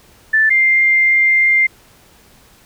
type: tone pair in turn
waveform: sine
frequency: 1760 / 2101 Hz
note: A6 / C7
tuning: 0 / +7 cents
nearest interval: minor third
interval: 307 cents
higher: second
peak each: -9 dBFS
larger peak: neither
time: 0.33-0.5 / 0.5-1.67 s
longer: second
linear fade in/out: 10 ms
effects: pink hiss -48 dBFS RMS until 2.65 s